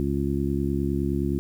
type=harmonic tone; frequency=69.7 Hz; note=C#2; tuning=10 cents sharp; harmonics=1 / 2 / 3 / 4 / 5; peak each=-29 / -29 / -29 / -29 / -29 dBFS; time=0-1.39 s; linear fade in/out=0 ms; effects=9-bit